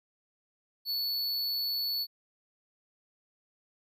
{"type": "tone", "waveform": "square", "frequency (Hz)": 4435, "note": "C#8", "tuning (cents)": 0, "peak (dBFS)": -30, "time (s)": [0.85, 2.07], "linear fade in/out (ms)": 50, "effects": []}